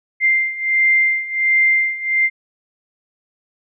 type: beating tone pair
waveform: sine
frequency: 2093 / 2094.4 Hz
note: C7 / C7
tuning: 0 / +1 cents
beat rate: 1.4 Hz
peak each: -18 / -15 dBFS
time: 0.2-2.3 s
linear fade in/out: 50 ms
effects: none